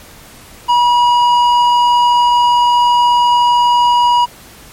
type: tone with tanh clipping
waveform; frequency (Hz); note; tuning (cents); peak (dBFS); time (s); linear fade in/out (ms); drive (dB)
sine; 966; B5; -39; -9; 0.68-4.26; 20; 10
effects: pink hiss -38 dBFS RMS until 4.72 s + MP3 64 kbps